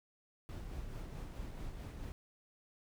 brown noise with tremolo, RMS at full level -43 dBFS, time 0.49-2.12 s, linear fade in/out 0 ms, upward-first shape sine, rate 4.6 Hz, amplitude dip 35%, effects none

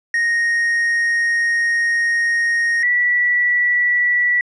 triangle / sine tone pair in turn, 1864.7 / 1952.1 Hz, A#6 / B6, 0 / -21 cents, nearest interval minor second, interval 79 cents, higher second, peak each -13 dBFS, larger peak neither, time 0.14-2.83 / 2.83-4.41 s, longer first, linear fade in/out 2 ms, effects resampled to 24000 Hz

